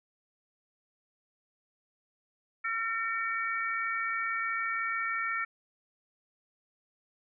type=harmonic tone; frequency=453.8 Hz; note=A#4; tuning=47 cents flat; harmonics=3 / 4 / 5; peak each=-33 / -34 / -35 dBFS; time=2.64-5.45 s; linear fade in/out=10 ms; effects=none